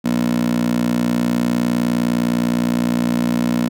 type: tone with high-pass filter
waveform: 15% pulse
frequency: 59.7 Hz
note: A#1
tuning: 42 cents sharp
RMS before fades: -18 dBFS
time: 0.04-3.69 s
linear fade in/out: 20 ms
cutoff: 230 Hz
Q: 3.3
effects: none